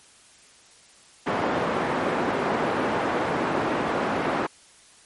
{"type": "band-pass noise", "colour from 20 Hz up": "pink", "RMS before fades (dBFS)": -25, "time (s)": [1.26, 4.47], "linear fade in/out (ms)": 10, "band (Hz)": [250, 1400], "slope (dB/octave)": 12, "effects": ["white hiss -53 dBFS RMS until 5.05 s", "MP3 48 kbps"]}